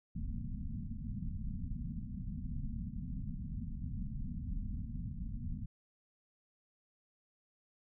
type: low-pass noise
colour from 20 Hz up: pink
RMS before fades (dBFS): -40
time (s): 0.15-5.66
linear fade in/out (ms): 10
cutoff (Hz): 250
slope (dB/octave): 96
effects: none